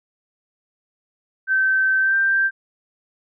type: tone with pitch glide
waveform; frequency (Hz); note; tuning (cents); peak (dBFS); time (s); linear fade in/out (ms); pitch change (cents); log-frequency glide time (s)
sine; 1545 to 1575.6; G6 to G6; -26 to +8; -15; 1.47-2.51; 50; +34; 2-2.16
effects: none